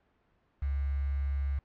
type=tone with quantisation; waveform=sine; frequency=69.5 Hz; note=C#2; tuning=5 cents sharp; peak=-28 dBFS; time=0.62-1.59 s; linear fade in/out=5 ms; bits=8; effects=pink hiss -71 dBFS RMS until 1.64 s + low-pass 2000 Hz 12 dB/octave